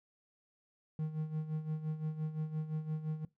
triangle tone with tremolo, 155.7 Hz, D#3, 2 cents sharp, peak -30 dBFS, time 0.99-3.25 s, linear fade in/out 2 ms, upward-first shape sine, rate 5.8 Hz, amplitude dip 70%, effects noise-tail reverb RT60 0.2 s tail -21 dB re dry

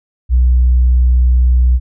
sine tone, 62 Hz, B1, 7 cents sharp, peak -5 dBFS, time 0.29-1.8 s, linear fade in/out 50 ms, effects tanh soft clip ceiling -4 dBFS

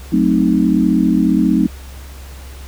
sine chord, F# diminished seventh, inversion none, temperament equal, 185 / 220 / 261.6 / 311.1 Hz, F#3 / A3 / C4 / Eb4, 0 / 0 / 0 / 0 cents, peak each -16 dBFS, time 0.12-1.67 s, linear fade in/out 10 ms, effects added 67 Hz sine -31 dBFS peak until 2.67 s + pink hiss -40 dBFS RMS until 2.67 s

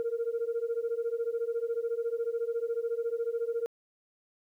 sine beating tone pair, 458.1 / 472.1 Hz, A#4 / A#4, -30 / +22 cents, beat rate 14 Hz, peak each -31 dBFS, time 0-3.66 s, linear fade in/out 0 ms, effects tanh soft clip ceiling -24 dBFS + 11-bit

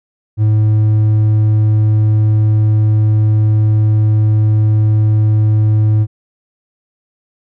sine tone with hard clipping, 107.4 Hz, A2, 41 cents flat, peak -9 dBFS, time 0.37-6.07 s, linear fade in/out 50 ms, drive 3 dB, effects none

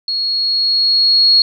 sine tone with level ramp, 4315 Hz, C#8, 47 cents flat, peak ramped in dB -16 to -6 dBFS, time 0.08-1.42 s, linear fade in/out 2 ms, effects none

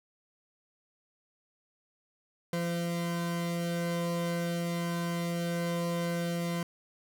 40% pulse tone pair together, 171.19 / 513 Hz, F3 / C5, -34 / -34 cents, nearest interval octave + perfect fifth, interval 1900 cents, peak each -30 / -36 dBFS, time 2.53-6.63 s, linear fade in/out 2 ms, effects none

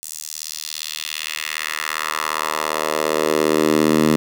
10% pulse tone with high-pass filter sweep, 77.4 Hz, D#2, 9 cents flat, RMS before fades -21 dBFS, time 0.03-4.16 s, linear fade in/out 0 ms, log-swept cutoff 7700 to 210 Hz, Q 1.6, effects none

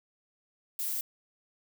violet noise, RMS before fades -33 dBFS, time 0.79-1.01 s, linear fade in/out 2 ms, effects none

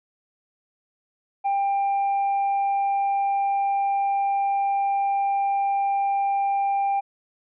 triangle tone with hard clipping, 794 Hz, G5, 22 cents sharp, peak -19 dBFS, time 1.44-7.01 s, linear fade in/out 20 ms, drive 1 dB, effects resampled to 8000 Hz

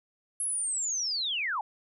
sine linear sweep, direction down, 10900 to 776 Hz, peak -28 dBFS, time 0.4-1.61 s, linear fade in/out 2 ms, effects none

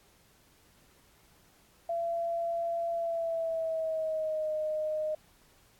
sine tone with pitch glide, 677 to 617.2 Hz, E5 to D#5, +46 to -14 cents, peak -29 dBFS, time 1.89-5.15 s, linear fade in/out 5 ms, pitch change -160 cents, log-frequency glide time 2.93-4.52 s, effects pink hiss -63 dBFS RMS until 5.79 s + AAC 64 kbps

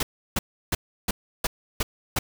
pink noise bursts, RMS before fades -24 dBFS, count 7, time 0-2.19 s, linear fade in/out 5 ms, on 30 ms, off 330 ms, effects none

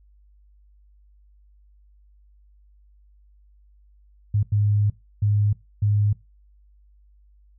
sine tone bursts at uneven times, 103.6 Hz, G#2, 4 cents flat, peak -17 dBFS, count 4, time 4.34-4.43 / 4.52-4.9 / 5.22-5.53 / 5.82-6.13 s, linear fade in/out 5 ms, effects noise-tail reverb RT60 0.2 s tail -18 dB re dry + added 50 Hz sine -52 dBFS peak until 7.58 s

